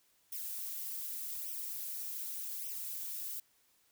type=noise with flanger; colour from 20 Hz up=violet; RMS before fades=-41 dBFS; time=0.32-3.4 s; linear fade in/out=5 ms; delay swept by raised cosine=0.34 to 6.24 ms; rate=0.85 Hz; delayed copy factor=+0.8; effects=white hiss -71 dBFS RMS until 3.91 s